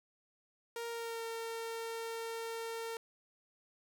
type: tone with pitch glide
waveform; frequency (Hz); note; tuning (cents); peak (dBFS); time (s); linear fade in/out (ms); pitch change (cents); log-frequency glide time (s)
sawtooth; 466.2 to 456.3; A#4 to A#4; 0 to -37; -35; 0.76-2.97; 2; -37; 0.89-1.23
effects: none